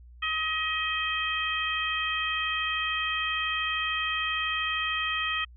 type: harmonic tone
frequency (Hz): 633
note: D#5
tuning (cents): +30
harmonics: 2 / 3 / 4 / 5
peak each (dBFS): -32 / -32 / -32 / -32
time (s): 0.22-5.45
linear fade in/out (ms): 10
effects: added 60 Hz sine -47 dBFS peak until 5.56 s